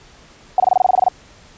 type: tone bursts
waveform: sine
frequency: 742 Hz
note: F#5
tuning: 5 cents sharp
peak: -8 dBFS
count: 12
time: 0.58-1.084 s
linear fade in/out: 2 ms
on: 20 ms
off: 24 ms
effects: pink hiss -46 dBFS RMS until 1.57 s + resampled to 16000 Hz